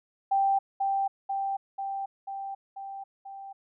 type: tone with echo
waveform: sine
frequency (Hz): 785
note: G5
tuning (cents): +2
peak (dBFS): -21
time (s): 0.31-0.59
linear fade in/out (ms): 10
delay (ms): 490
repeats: 6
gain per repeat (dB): -3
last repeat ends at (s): 3.53
effects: none